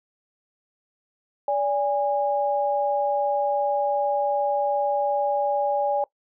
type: tone pair together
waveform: sine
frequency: 577 / 819.6 Hz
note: D5 / G#5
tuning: -31 / -23 cents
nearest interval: tritone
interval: 608 cents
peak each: -23 dBFS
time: 1.48-6.04 s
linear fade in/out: 2 ms
effects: noise-tail reverb RT60 0.1 s tail -21 dB re dry